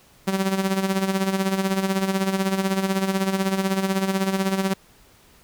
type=tone with tremolo; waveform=sawtooth; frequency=192.3 Hz; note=G3; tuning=33 cents flat; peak=-14 dBFS; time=0.27-4.74 s; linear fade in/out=10 ms; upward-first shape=sine; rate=16 Hz; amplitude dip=65%; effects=pink hiss -54 dBFS RMS until 5.43 s